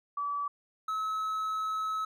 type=tone pair in turn; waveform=sine / triangle; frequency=1150 / 1290.8 Hz; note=D6 / E6; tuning=-37 / -37 cents; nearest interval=major second; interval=200 cents; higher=second; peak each=-30 / -28 dBFS; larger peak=second; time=0.17-0.48 / 0.88-2.05 s; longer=second; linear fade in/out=5 ms; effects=none